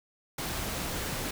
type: noise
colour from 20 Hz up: pink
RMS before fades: -34 dBFS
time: 0.38-1.31 s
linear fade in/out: 5 ms
effects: none